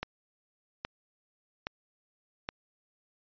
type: click train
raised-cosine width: 0.3 ms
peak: -17 dBFS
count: 4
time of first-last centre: 0.03-2.489 s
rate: 1.22 Hz
effects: resampled to 11025 Hz